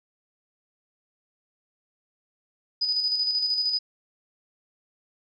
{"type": "tone with tremolo", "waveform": "sine", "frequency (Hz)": 4978, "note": "D#8", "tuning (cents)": 0, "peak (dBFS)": -21, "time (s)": [2.81, 3.79], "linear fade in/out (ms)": 10, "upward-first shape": "square", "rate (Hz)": 13, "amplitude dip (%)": 40, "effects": []}